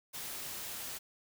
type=noise; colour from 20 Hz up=white; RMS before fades=-42 dBFS; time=0.13-0.99 s; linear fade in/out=20 ms; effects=none